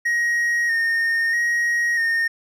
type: tone with vibrato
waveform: triangle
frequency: 1861 Hz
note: A#6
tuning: 3 cents flat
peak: -16 dBFS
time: 0.05-2.28 s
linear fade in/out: 10 ms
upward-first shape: square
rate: 0.78 Hz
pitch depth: 24 cents each way
effects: none